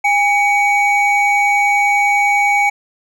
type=tone pair together; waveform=triangle; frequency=815 / 2255 Hz; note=G#5 / C#7; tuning=-33 / +29 cents; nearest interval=octave + tritone; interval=1762 cents; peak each=-12 dBFS; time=0.04-2.7 s; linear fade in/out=10 ms; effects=none